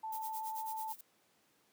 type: tone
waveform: sine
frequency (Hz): 880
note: A5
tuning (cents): 0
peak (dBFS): -38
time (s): 0.03-0.93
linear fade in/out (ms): 10
type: noise with tremolo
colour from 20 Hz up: violet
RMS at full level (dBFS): -45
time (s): 0.12-1.01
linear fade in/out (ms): 5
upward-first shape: sine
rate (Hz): 9.1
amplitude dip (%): 90
effects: pink hiss -71 dBFS RMS until 1.72 s + high-pass 200 Hz 12 dB/octave